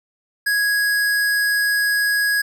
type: tone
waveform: square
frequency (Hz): 1661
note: G#6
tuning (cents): 0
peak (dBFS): -17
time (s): 0.46-2.42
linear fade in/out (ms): 10
effects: none